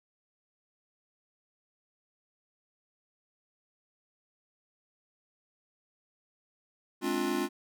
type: chord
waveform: square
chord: D half-diminished seventh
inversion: second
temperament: just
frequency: 211.4 / 264.3 / 293.7 / 352.4 Hz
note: Ab3 / C4 / D4 / F4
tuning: +31 / +18 / 0 / +16 cents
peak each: -38 / -35 / -35 / -33 dBFS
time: 7.01-7.49 s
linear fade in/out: 50 ms
effects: none